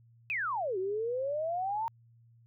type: exponential two-way sweep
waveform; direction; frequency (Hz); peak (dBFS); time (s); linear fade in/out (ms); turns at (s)
sine; down then up; 2637 to 365.8 to 927; -30; 0.3-1.88; 0; 0.78
effects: added 116 Hz sine -58 dBFS peak until 2.46 s